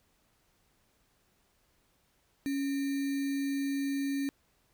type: tone with sample-and-hold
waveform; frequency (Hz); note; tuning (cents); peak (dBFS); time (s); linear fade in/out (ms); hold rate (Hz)
sine; 277.2; C#4; 0; -29; 2.46-4.29; 0; 2100
effects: pink hiss -71 dBFS RMS until 4.73 s